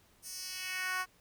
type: tone with high-pass filter sweep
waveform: 10% pulse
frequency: 370 Hz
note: F#4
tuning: in tune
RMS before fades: -38 dBFS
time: 0.22-1.06 s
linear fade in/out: 50 ms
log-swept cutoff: 8100 to 1000 Hz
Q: 1.6
effects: pink hiss -66 dBFS RMS until 1.2 s